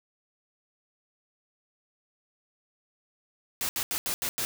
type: noise bursts at uneven times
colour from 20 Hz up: white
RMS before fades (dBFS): -30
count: 6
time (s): 3.61-3.69 / 3.76-3.83 / 3.91-3.98 / 4.06-4.14 / 4.22-4.29 / 4.38-4.45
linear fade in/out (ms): 0
effects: none